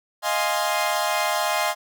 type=chord; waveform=sawtooth; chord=F minor seventh; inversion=third; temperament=equal; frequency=622.3 / 698.5 / 830.6 / 1046.5 Hz; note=Eb5 / F5 / Ab5 / C6; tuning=0 / 0 / 0 / 0 cents; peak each=-23 dBFS; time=0.22-1.75 s; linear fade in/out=50 ms; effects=none